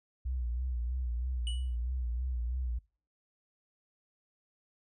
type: tone with vibrato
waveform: sine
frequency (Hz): 61.4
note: B1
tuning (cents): -9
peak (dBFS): -31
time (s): 0.25-2.79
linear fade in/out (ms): 10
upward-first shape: sine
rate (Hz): 3.1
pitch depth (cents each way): 79
type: tone with exponential decay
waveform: square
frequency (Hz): 2944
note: F#7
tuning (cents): -9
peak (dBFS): -36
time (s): 1.47-1.76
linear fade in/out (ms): 1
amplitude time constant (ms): 62
effects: noise-tail reverb RT60 0.4 s tail -24 dB re dry + resampled to 24000 Hz